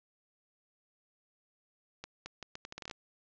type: accelerating click train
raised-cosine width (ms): 0.2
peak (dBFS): -25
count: 12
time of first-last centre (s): 2.04-2.912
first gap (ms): 220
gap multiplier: 0.76
effects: resampled to 16000 Hz + 11-bit